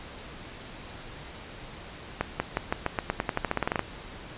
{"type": "accelerating click train", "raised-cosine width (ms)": 0.5, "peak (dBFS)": -10, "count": 18, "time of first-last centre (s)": [2.21, 3.793], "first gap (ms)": 190, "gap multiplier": 0.9, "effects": ["pink hiss -43 dBFS RMS until 4.37 s", "resampled to 8000 Hz"]}